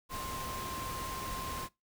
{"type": "tone in noise", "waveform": "sine", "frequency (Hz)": 1053, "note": "C6", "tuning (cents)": 11, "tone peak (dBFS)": -40, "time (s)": [0.09, 1.69], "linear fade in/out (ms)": 50, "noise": "pink", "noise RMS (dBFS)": -41, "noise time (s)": [0.09, 1.69], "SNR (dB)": -2, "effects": ["noise-tail reverb RT60 0.2 s tail -21 dB re dry"]}